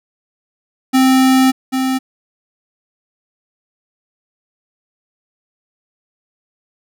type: tone pair in turn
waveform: square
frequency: 261.6 / 261.6 Hz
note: C4 / C4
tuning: 0 / 0 cents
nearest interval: unison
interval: 0 cents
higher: neither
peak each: -9 / -15 dBFS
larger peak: first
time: 0.93-1.52 / 1.72-1.99 s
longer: first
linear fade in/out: 20 ms
effects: none